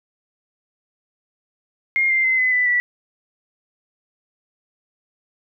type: tone with pitch steps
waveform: sine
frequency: 2129 / 2094 / 2059 / 2025 / 1991 / 1957.9 Hz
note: C7 / C7 / C7 / B6 / B6 / B6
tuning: +30 / +1 / -28 / +43 / +14 / -16 cents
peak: -15 dBFS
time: 1.96-2.8 s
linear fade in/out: 0 ms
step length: 140 ms
effects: none